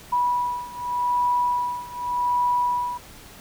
sine beating tone pair, 978 / 978.85 Hz, B5 / B5, -17 / -16 cents, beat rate 0.85 Hz, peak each -23 / -25 dBFS, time 0.12-2.98 s, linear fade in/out 10 ms, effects pink hiss -45 dBFS RMS until 3.4 s

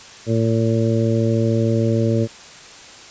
harmonic tone, 113.4 Hz, A#2, 47 cents flat, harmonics 1 / 2 / 3 / 4 / 5, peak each -18 / -21 / -23 / -24 / -25 dBFS, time 0.26-2.28 s, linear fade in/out 50 ms, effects white hiss -40 dBFS RMS until 3.1 s + resampled to 16000 Hz

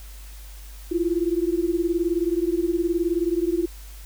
sine beating tone pair, 333.3 / 352.3 Hz, E4 / F4, +19 / +15 cents, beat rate 19 Hz, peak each -23 dBFS, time 0.91-3.66 s, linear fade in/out 10 ms, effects added 50 Hz sine -38 dBFS peak until 4.05 s + white hiss -48 dBFS RMS until 4.05 s

